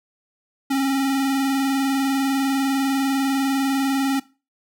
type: tone with vibrato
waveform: square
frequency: 271.1 Hz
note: C#4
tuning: 38 cents flat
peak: -19 dBFS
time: 0.7-4.2 s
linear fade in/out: 10 ms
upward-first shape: square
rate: 20 Hz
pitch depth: 33 cents each way
effects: noise-tail reverb RT60 0.3 s tail -19 dB re dry